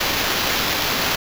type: noise with sample-and-hold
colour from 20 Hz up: blue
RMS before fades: -21 dBFS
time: 0-1.16 s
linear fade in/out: 10 ms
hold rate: 8820 Hz
effects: none